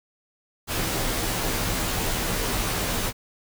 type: noise with comb filter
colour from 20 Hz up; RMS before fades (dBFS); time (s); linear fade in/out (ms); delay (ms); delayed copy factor
pink; -26; 0.67-3.13; 50; 14; -0.75
effects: none